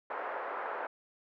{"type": "band-pass noise", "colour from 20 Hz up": "pink", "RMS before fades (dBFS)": -38, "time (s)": [0.1, 0.87], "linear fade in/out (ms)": 5, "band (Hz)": [500, 1600], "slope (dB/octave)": 24, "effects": []}